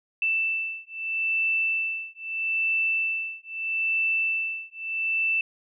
sine beating tone pair, 2656 / 2656.78 Hz, E7 / E7, +12 / +13 cents, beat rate 0.78 Hz, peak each -27 dBFS, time 0.22-5.41 s, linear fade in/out 2 ms, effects none

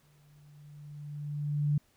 sine tone with exponential growth, 146.83 Hz, D3, in tune, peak -23 dBFS, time 0.03-1.78 s, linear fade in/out 5 ms, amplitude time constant 380 ms, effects pink hiss -68 dBFS RMS until 1.96 s

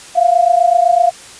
sine tone pair together, 683.1 / 711 Hz, F5 / F5, -38 / +31 cents, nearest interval minor second, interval 69 cents, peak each -11 dBFS, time 0.15-1.11 s, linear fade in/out 20 ms, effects white hiss -36 dBFS RMS until 1.39 s + resampled to 22050 Hz

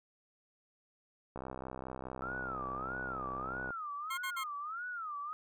click train, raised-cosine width 1 ms, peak -28 dBFS, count 153, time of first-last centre 1.36-3.706 s, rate 64.8 Hz
sine tone with vibrato, 1303 Hz, E6, 20 cents flat, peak -38 dBFS, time 2.22-5.33 s, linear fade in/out 0 ms, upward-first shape sine, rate 1.6 Hz, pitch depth 220 cents each way
20% pulse tone bursts, 1067 Hz, C6, 34 cents sharp, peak -32 dBFS, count 3, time 4.1-4.439 s, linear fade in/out 10 ms, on 77 ms, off 54 ms
effects none

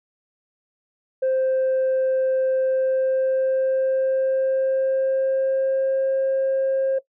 sine tone with pitch glide, 523.3 to 534.6 Hz, C5 to C5, 0 to +37 cents, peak -16 dBFS, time 1.22-6.99 s, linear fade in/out 10 ms, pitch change +37 cents, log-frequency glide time 2.56-6.12 s, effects noise-tail reverb RT60 0.1 s tail -18 dB re dry + tanh soft clip ceiling -16 dBFS

